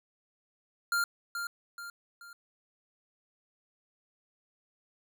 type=tone with echo; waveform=square; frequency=1396.9 Hz; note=F6; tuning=in tune; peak=-27 dBFS; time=0.92-1.04 s; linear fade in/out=2 ms; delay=430 ms; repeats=3; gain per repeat=-7 dB; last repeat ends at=2.33 s; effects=none